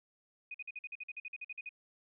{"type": "tone bursts", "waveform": "sine", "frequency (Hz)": 2489, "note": "D#7", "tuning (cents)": 0, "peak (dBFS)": -40, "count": 15, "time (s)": [0.51, 1.692], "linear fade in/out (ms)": 5, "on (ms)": 34, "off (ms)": 48, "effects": []}